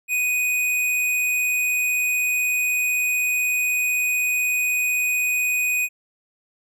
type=tone; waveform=square; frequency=2489 Hz; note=D#7; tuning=in tune; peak=-20 dBFS; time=0.08-5.89 s; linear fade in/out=50 ms; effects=none